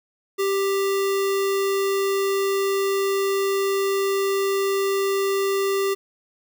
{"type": "tone with sample-and-hold", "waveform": "sine", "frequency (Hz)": 392, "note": "G4", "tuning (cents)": 0, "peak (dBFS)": -19, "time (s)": [0.38, 5.95], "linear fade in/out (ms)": 20, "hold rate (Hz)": 1575, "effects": []}